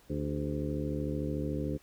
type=harmonic tone with a mistuned harmonic; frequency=73.5 Hz; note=D2; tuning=2 cents sharp; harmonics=1 / 2 / 3 / 4 / 5 / 6 / 7; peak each=-38 / -36 / -40 / -36 / -43 / -41 / -41 dBFS; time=0.09-1.78 s; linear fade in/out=20 ms; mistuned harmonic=6; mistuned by=-75 cents; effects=pink hiss -62 dBFS RMS until 1.82 s